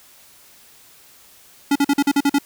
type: tone bursts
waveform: square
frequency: 282.9 Hz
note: C#4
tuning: 35 cents sharp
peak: -14 dBFS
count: 8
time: 1.71-2.386 s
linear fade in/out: 5 ms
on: 46 ms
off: 44 ms
effects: white hiss -49 dBFS RMS until 2.45 s